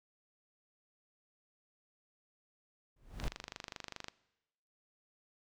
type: noise with exponential growth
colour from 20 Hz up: brown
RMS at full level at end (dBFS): -32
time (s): 2.96-3.28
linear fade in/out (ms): 5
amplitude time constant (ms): 68
type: click train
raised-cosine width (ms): 0.2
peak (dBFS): -24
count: 23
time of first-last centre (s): 3.2-4.084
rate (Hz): 24.9
effects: noise-tail reverb RT60 1.0 s tail -22 dB re dry